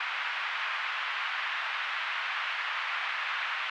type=band-pass noise; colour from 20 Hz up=pink; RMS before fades=-33 dBFS; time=0-3.7 s; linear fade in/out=5 ms; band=1100 to 2900 Hz; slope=24 dB/octave; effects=none